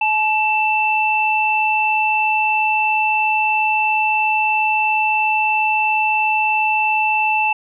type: tone pair together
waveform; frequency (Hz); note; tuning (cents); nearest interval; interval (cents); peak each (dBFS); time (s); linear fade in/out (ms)
sine; 860 / 2663; A5 / E7; -40 / +17; octave + minor sixth; 1957; -17; 0.01-7.53; 5
effects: none